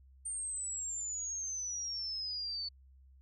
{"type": "exponential sweep", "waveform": "sine", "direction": "down", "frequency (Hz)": [8870, 4462], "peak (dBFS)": -36, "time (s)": [0.25, 2.69], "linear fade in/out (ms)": 10, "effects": ["added 66 Hz sine -57 dBFS peak until 3.21 s"]}